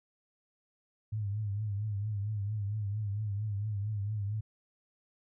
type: tone with vibrato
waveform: sine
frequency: 103.83 Hz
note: G#2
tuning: in tune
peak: -31 dBFS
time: 1.12-4.41 s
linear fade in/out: 10 ms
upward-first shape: triangle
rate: 4.4 Hz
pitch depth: 100 cents each way
effects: none